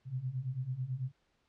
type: beating tone pair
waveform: sine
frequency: 123.47 / 132.57 Hz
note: B2 / C3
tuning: 0 / +23 cents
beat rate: 9.1 Hz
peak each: -39 / -36 dBFS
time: 0.05-1.12 s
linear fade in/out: 50 ms
effects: pink hiss -75 dBFS RMS until 1.48 s + low-pass 5000 Hz 12 dB/octave